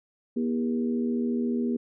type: harmonic tone with a mistuned harmonic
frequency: 80 Hz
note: D#2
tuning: 49 cents sharp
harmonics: 3 / 4 / 5 / 6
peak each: -25 / -37 / -32 / -40 dBFS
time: 0.36-1.77 s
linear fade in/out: 10 ms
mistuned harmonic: 6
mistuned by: -21 cents
effects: none